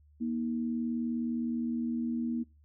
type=tone pair together; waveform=sine; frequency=236.9 / 316.4 Hz; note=A#3 / D#4; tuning=+28 / +29 cents; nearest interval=perfect fourth; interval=501 cents; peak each=-30 / -38 dBFS; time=0.2-2.44 s; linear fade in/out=20 ms; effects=noise-tail reverb RT60 0.3 s tail -24 dB re dry + added 74 Hz sine -58 dBFS peak until 2.64 s